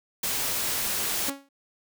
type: noise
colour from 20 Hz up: white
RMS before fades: -28 dBFS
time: 0.23-1.3 s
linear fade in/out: 5 ms
type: tone with exponential decay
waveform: sawtooth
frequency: 277.2 Hz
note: C#4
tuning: in tune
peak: -23 dBFS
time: 1.28-1.49 s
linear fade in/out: 5 ms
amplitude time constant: 45 ms
effects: none